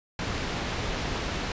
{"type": "low-pass noise", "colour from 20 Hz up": "pink", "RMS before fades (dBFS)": -31, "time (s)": [0.19, 1.52], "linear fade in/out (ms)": 2, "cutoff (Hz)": 4900, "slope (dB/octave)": 12, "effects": ["resampled to 16000 Hz"]}